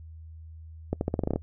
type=accelerating click train; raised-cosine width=2 ms; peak=-13 dBFS; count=10; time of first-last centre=0.93-1.36 s; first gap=81 ms; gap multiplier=0.86; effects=noise-tail reverb RT60 0.1 s tail -25 dB re dry + added 80 Hz sine -42 dBFS peak until 1.42 s